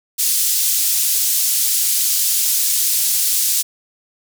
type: band-pass noise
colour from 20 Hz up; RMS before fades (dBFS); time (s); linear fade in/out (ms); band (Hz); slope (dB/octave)
white; -17; 0.18-3.63; 20; 5000 to 16000; 12
effects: none